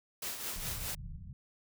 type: noise with tremolo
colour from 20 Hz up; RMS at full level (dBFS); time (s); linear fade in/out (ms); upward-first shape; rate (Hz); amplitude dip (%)
white; -37; 0.22-0.95; 5; triangle; 4.8; 60
type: low-pass noise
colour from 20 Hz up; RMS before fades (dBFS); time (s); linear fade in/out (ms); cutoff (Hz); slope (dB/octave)
pink; -44; 0.56-1.33; 0; 180; 48
effects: none